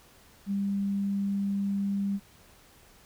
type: tone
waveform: sine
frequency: 198.9 Hz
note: G3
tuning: 25 cents sharp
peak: -26 dBFS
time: 0.46-2.2 s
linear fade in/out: 50 ms
effects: pink hiss -57 dBFS RMS until 3.05 s